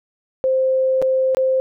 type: tone with dropouts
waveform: sine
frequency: 523.3 Hz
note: C5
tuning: in tune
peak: -14 dBFS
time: 0.44-1.6 s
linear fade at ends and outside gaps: 0 ms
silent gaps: 1.017-1.024 / 1.348-1.37 s
effects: none